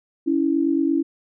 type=tone pair together; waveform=sine; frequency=280.1 / 328.8 Hz; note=C#4 / E4; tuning=+18 / -4 cents; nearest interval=minor third; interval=278 cents; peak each=-20 dBFS; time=0.26-1.03 s; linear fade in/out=20 ms; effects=none